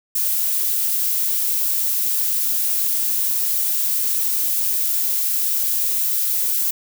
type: noise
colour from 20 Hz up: violet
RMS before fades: -20 dBFS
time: 0.15-6.71 s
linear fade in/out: 5 ms
effects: none